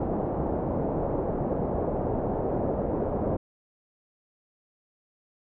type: low-pass noise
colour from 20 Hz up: white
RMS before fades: -28 dBFS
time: 0-3.37 s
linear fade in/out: 5 ms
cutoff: 670 Hz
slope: 24 dB/octave
effects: none

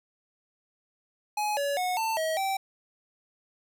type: tone with pitch steps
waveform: square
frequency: 841 / 567 / 730 / 892 / 638 / 775 Hz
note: G#5 / C#5 / F#5 / A5 / D#5 / G5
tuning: +22 / +39 / -24 / +23 / +43 / -20 cents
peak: -27 dBFS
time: 1.37-2.57 s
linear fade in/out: 5 ms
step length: 200 ms
effects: none

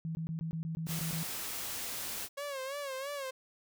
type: tone bursts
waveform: sine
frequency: 162.1 Hz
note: E3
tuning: 29 cents flat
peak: -34 dBFS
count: 10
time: 0.05-1.23 s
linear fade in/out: 0 ms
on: 100 ms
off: 20 ms
type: noise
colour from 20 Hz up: white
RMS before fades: -39 dBFS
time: 0.86-2.29 s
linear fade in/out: 50 ms
type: tone with vibrato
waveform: sawtooth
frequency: 550 Hz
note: C#5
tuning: 14 cents flat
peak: -33 dBFS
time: 2.37-3.31 s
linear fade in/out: 10 ms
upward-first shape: sine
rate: 3 Hz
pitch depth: 92 cents each way
effects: none

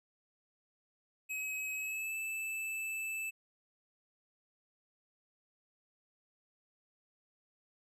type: tone with pitch glide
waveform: square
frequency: 2551 to 2632 Hz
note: D#7 to E7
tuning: +43 to -3 cents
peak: -37 dBFS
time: 1.29-3.31 s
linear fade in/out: 20 ms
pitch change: +54 cents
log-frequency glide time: 1.76-2.15 s
effects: none

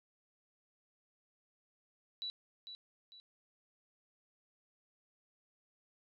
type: tone with echo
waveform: sine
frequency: 3938 Hz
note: B7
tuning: 6 cents flat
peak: -38 dBFS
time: 2.22-2.3 s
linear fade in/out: 0 ms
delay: 450 ms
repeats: 2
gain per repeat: -8 dB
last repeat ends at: 3.2 s
effects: none

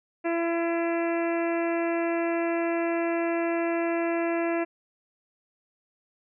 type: harmonic tone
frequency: 336.7 Hz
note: E4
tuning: 37 cents sharp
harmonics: 1 / 2 / 3 / 4 / 5 / 6 / 7 / 8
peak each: -26 / -29 / -38 / -40 / -38 / -40 / -40 / -42 dBFS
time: 0.24-4.65 s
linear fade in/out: 20 ms
effects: none

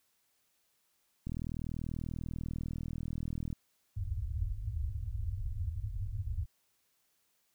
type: click train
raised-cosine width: 5 ms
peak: -26 dBFS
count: 92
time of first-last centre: 1.27-3.528 s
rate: 40.3 Hz
type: low-pass noise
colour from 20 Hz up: white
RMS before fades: -36 dBFS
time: 3.96-6.46 s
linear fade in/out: 10 ms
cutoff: 110 Hz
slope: 96 dB/octave
effects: white hiss -75 dBFS RMS until 7.54 s

